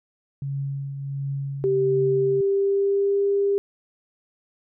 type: tone with tremolo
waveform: sine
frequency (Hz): 138.59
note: C#3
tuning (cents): 0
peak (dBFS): -24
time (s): 0.42-2.41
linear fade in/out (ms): 2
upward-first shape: triangle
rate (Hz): 1.4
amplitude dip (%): 50
type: tone with pitch glide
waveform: sine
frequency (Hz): 389.5 to 400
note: G4 to G4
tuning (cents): -11 to +35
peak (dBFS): -18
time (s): 1.64-3.58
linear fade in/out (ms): 0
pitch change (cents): +46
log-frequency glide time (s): 1.77-3.24
effects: none